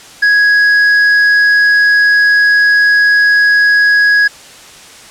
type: tone with hard clipping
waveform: triangle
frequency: 1664 Hz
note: G#6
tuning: 3 cents sharp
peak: -7 dBFS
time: 0.22-4.28 s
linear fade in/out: 10 ms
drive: 8 dB
effects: white hiss -35 dBFS RMS until 5.1 s + low-pass 8000 Hz 12 dB/octave